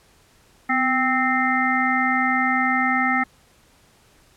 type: harmonic tone with a mistuned harmonic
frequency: 261.2 Hz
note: C4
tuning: 3 cents flat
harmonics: 1 / 3 / 5 / 7 / 8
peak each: -24 / -24 / -24 / -24 / -24 dBFS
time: 0.69-3.24 s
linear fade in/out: 10 ms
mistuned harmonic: 1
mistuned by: -51 cents
effects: pink hiss -56 dBFS RMS until 4.36 s + low-pass 12000 Hz 12 dB/octave